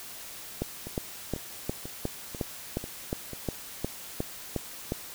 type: two click trains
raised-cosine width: 2 ms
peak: -24 / -15 dBFS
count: 6 / 13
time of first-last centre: 0.87-3.333 / 0.62-4.921 s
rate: 2.03 / 2.79 Hz
effects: white hiss -43 dBFS RMS until 5.14 s